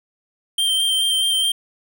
square tone with vibrato, 3151 Hz, G7, 8 cents sharp, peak -17 dBFS, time 0.58-1.52 s, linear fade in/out 5 ms, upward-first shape sine, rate 4.7 Hz, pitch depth 16 cents each way, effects none

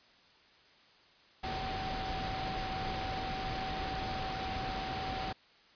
sine tone in noise, 761 Hz, F#5, 48 cents sharp, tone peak -38 dBFS, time 1.43-5.33 s, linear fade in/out 10 ms, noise pink, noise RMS -38 dBFS, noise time 1.43-5.33 s, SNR -3 dB, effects white hiss -62 dBFS RMS until 5.75 s + resampled to 11025 Hz

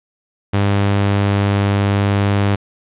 sawtooth tone, 100.4 Hz, G2, 42 cents sharp, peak -9 dBFS, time 0.53-2.56 s, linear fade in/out 10 ms, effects resampled to 8000 Hz + 8-bit

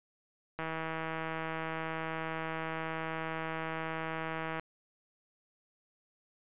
click train, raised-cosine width 0.5 ms, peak -22 dBFS, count 646, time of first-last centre 0.59-4.596 s, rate 161 Hz, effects resampled to 8000 Hz

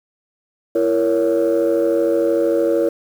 sine chord, A# diminished, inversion second, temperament just, 335.6 / 466.2 / 559.4 Hz, E4 / A#4 / C#5, +31 / 0 / +16 cents, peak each -17 dBFS, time 0.75-2.89 s, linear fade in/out 5 ms, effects tanh soft clip ceiling -9 dBFS + 7-bit

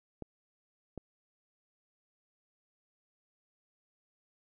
clicks, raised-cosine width 2 ms, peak -27 dBFS, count 2, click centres 0.223 / 0.977 s, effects none

